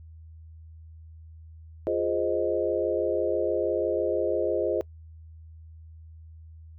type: chord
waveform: sine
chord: F minor seventh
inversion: none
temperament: equal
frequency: 349.2 / 415.3 / 523.3 / 622.3 Hz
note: F4 / Ab4 / C5 / Eb5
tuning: 0 / 0 / 0 / 0 cents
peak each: -29 dBFS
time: 1.87-4.81 s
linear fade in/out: 0 ms
effects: noise-tail reverb RT60 0.1 s tail -24 dB re dry + added 80 Hz sine -44 dBFS peak until 6.78 s